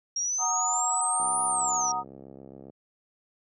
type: exponential two-way sweep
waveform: sine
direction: up then down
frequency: 5588 to 9700 to 5588 Hz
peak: -26 dBFS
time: 0.16-1.92 s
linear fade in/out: 5 ms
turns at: 1.44 s
type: chord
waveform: sine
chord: D# minor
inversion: first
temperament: equal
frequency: 740 / 932.3 / 1244.5 Hz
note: F#5 / A#5 / D#6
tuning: 0 / 0 / 0 cents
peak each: -31 dBFS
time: 0.38-2.04 s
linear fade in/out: 50 ms
type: click train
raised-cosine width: 2 ms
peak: -31 dBFS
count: 102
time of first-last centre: 1.2-2.699 s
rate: 67.4 Hz
effects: high-pass 150 Hz 12 dB/octave